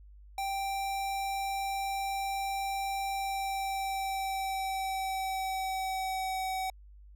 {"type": "tone with pitch glide", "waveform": "square", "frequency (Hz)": [784, 756.9], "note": ["G5", "F#5"], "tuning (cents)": [0, 39], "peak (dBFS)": -32, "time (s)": [0.38, 6.7], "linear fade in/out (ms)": 2, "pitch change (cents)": -61, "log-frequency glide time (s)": [3.09, 6.42], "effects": ["added 50 Hz sine -50 dBFS peak until 7.15 s"]}